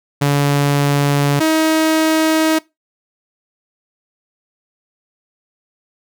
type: tone pair in turn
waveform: sawtooth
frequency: 142.8 / 317.1 Hz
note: D3 / D#4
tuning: -48 / +33 cents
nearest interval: octave + major second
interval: 1381 cents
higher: second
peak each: -8 / -8 dBFS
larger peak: neither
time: 0.21-1.4 / 1.4-2.59 s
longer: neither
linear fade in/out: 10 ms
effects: noise-tail reverb RT60 0.2 s tail -21 dB re dry